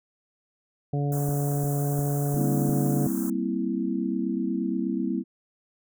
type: harmonic tone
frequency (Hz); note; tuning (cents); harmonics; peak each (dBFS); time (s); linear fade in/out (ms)
143.3; D3; -42; 1 / 2 / 3 / 4 / 5; -24 / -33 / -34 / -39 / -37; 0.93-3.07; 5
type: band-stop noise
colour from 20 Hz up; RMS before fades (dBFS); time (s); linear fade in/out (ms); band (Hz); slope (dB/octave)
white; -38; 1.12-3.3; 2; 1500 to 6400; 48
type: click train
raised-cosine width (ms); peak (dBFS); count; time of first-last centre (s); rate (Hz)
3; -23; 5; 1.29-2.694; 2.85
type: chord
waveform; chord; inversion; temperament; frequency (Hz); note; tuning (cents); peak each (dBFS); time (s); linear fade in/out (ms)
sine; C dominant seventh; second; equal with one note detuned; 194.76 / 233.1 / 261.6 / 329.6; G3 / Bb3 / C4 / E4; -11 / 0 / 0 / 0; -30; 2.34-5.24; 50
effects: none